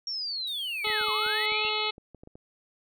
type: linear two-way sweep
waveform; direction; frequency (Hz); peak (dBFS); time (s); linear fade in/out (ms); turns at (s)
sine; down then up; 5600 to 1015 to 2795; -30; 0.07-1.69; 2; 1.12
type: tone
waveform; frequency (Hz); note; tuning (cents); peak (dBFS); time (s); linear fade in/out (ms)
15% pulse; 4401; C#8; -13; -39; 0.47-1.46; 2
type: harmonic tone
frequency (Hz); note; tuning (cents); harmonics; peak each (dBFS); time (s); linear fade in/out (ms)
428.1; A4; -47; 1 / 2 / 3 / 5 / 6 / 7 / 8 / 9 / 10; -35 / -35 / -35 / -35 / -35 / -35 / -35 / -35 / -35; 0.84-1.91; 10
type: clicks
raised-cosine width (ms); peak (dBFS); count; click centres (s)
2; -34; 12; 0.871 / 0.901 / 1.012 / 1.085 / 1.264 / 1.521 / 1.65 / 1.981 / 2.147 / 2.235 / 2.274 / 2.355
effects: none